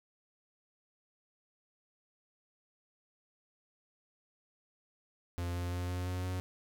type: tone with pitch steps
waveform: 45% pulse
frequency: 87.31 / 88.17 / 89.04 / 89.92 / 90.81 / 91.7 Hz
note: F2 / F2 / F2 / F#2 / F#2 / F#2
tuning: 0 / +17 / +34 / -49 / -32 / -15 cents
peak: -34 dBFS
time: 5.38-6.4 s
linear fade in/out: 0 ms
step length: 170 ms
effects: none